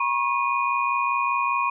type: tone cluster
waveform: sine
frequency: 961 / 1086 / 2464 Hz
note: B5 / C#6 / D#7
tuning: -48 / -36 / -17 cents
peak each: -26 / -23 / -27 dBFS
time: 0-1.7 s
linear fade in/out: 5 ms
effects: none